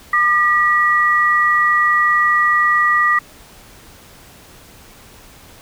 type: tone pair together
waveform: sine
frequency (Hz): 1204.6 / 1930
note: D6 / B6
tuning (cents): +44 / -40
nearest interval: minor sixth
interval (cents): 816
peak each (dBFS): -14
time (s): 0.13-3.19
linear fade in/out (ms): 5
effects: pink hiss -43 dBFS RMS until 5.61 s